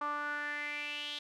sawtooth tone with band-pass filter sweep, 293.7 Hz, D4, in tune, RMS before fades -38 dBFS, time 0.01-1.19 s, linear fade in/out 5 ms, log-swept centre 1100 to 3500 Hz, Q 5.7, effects none

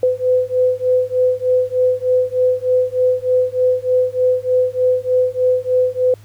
sine beating tone pair, 504 / 507.3 Hz, B4 / B4, +35 / +46 cents, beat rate 3.3 Hz, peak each -16 dBFS, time 0.03-6.14 s, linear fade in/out 2 ms, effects added 105 Hz sine -40 dBFS peak until 6.24 s + pink hiss -51 dBFS RMS until 6.24 s

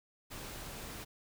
pink noise, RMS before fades -45 dBFS, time 0.3-1.05 s, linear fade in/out 20 ms, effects none

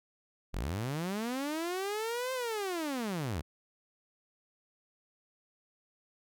sawtooth linear two-way sweep, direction up then down, 36 to 525 to 62.9 Hz, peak -29 dBFS, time 0.53-3.42 s, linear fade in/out 20 ms, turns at 2.33 s, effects none

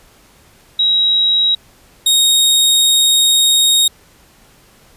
sine / sawtooth tone pair in turn, 3841 / 3738 Hz, B7 / A#7, -49 / +4 cents, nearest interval unison, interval 47 cents, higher first, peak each -10 / -6 dBFS, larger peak second, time 0.79-1.55 / 2.06-3.88 s, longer second, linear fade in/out 5 ms, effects pink hiss -48 dBFS RMS until 4.96 s + resampled to 32000 Hz

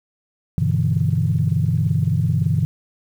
sine chord, E minor seventh, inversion first, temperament equal, 98 / 123.47 / 146.83 / 164.81 Hz, G2 / B2 / D3 / E3, 0 / 0 / 0 / 0 cents, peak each -21 dBFS, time 0.58-2.65 s, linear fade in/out 0 ms, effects tanh soft clip ceiling -6 dBFS + 8-bit

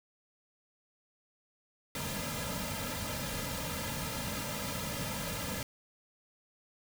pink noise with comb filter, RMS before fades -37 dBFS, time 1.95-5.63 s, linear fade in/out 2 ms, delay 2.7 ms, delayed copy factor -0.95, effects none

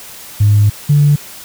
sine tone pair in turn, 103.83 / 145.66 Hz, G#2 / D3, 0 / -14 cents, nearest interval tritone, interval 586 cents, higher second, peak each -5 dBFS, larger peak neither, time 0.4-0.7 / 0.89-1.16 s, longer first, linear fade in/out 10 ms, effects tanh soft clip ceiling -1 dBFS + white hiss -33 dBFS RMS until 1.44 s

